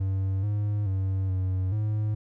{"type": "tone with pitch steps", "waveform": "triangle", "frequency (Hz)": [96.1, 103.8, 95.7, 93.5, 106.7], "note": ["G2", "G#2", "G2", "F#2", "G#2"], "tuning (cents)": [-34, 0, -41, 19, 47], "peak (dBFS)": -22, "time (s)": [0, 2.15], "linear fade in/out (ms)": 10, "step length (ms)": 430, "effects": []}